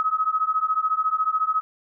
sine beating tone pair, 1268 / 1282 Hz, D#6 / E6, +32 / -49 cents, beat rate 14 Hz, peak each -23 dBFS, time 0-1.61 s, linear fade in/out 0 ms, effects none

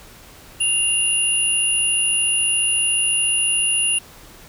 sine tone pair together, 2794 / 9957 Hz, F7 / D#9, 0 / 0 cents, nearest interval octave + minor seventh, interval 2200 cents, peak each -19 dBFS, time 0.6-3.99 s, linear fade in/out 10 ms, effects pink hiss -44 dBFS RMS until 4.48 s

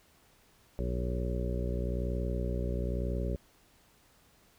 harmonic tone with a mistuned harmonic, 61 Hz, B1, 21 cents flat, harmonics 1 / 2 / 3 / 4 / 5 / 6 / 7 / 8 / 9, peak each -32 / -38 / -39 / -43 / -48 / -42 / -42 / -49 / -42 dBFS, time 0.79-3.36 s, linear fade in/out 0 ms, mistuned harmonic 9, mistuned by +21 cents, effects pink hiss -64 dBFS RMS until 4.58 s

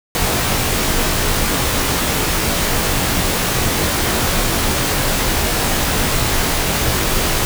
pink noise with comb filter, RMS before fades -17 dBFS, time 0.15-7.45 s, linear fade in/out 0 ms, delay 20 ms, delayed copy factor -0.7, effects none

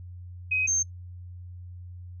sine tone pair in turn, 2523 / 6346 Hz, D#7 / G8, +23 / +20 cents, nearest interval octave + major third, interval 1597 cents, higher second, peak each -22 dBFS, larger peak neither, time 0.51-0.67 / 0.67-0.83 s, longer neither, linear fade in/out 10 ms, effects noise-tail reverb RT60 0.1 s tail -24 dB re dry + added 89 Hz sine -39 dBFS peak until 2.2 s

